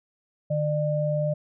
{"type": "tone pair together", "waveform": "sine", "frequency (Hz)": [150.7, 600.2], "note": ["D3", "D5"], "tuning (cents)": [45, 38], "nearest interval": "2 octaves", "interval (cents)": 2393, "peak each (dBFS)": -25, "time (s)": [0.5, 1.34], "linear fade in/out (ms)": 10, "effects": []}